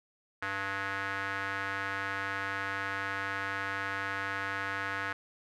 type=tone with band-pass filter; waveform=square; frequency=98 Hz; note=G2; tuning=in tune; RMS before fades=-35 dBFS; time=0.42-5.13 s; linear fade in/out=5 ms; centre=1600 Hz; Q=3.1; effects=none